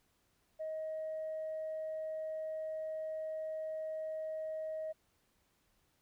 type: tone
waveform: sine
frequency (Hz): 630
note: D#5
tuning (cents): +21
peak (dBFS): -36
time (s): 0.59-4.93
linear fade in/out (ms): 20
effects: tanh soft clip ceiling -34 dBFS + pink hiss -75 dBFS RMS until 6.01 s